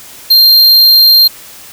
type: tone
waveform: square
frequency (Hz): 4186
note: C8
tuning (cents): 0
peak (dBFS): -3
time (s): 0.3-1.28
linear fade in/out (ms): 10
effects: white hiss -33 dBFS RMS until 1.72 s